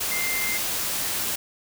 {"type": "tone in noise", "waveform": "sine", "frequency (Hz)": 2093, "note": "C7", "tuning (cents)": 0, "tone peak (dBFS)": -27, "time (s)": [0.11, 0.58], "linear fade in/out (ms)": 10, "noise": "white", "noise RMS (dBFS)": -27, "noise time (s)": [0, 1.36], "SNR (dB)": -3, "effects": []}